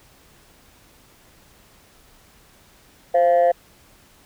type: tone pair together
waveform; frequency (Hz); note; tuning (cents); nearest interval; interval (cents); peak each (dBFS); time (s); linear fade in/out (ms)
sine; 523.3 / 690.9; C5 / F5; 0 / -19; perfect fourth; 481; -14; 3.14-3.52; 10
effects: tanh soft clip ceiling -10 dBFS + pink hiss -53 dBFS RMS until 4.25 s